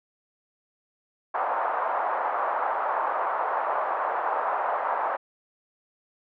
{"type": "band-pass noise", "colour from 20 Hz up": "pink", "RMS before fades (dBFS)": -27, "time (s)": [1.34, 5.17], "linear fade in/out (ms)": 10, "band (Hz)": [680, 1200], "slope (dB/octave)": 24, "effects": []}